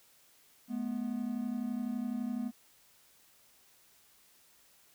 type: tone pair together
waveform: triangle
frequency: 213.5 / 245.4 Hz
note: G#3 / B3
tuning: +48 / -11 cents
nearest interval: major second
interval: 241 cents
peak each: -35 / -33 dBFS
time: 0.68-2.52 s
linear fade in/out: 50 ms
effects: white hiss -64 dBFS RMS until 4.94 s